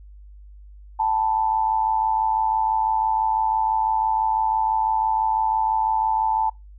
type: tone with amplitude modulation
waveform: sine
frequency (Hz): 880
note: A5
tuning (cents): 0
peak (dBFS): -15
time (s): 0.99-6.5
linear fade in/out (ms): 10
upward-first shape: sine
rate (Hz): 106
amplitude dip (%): 70
effects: noise-tail reverb RT60 0.2 s tail -24 dB re dry + added 50 Hz sine -41 dBFS peak until 6.78 s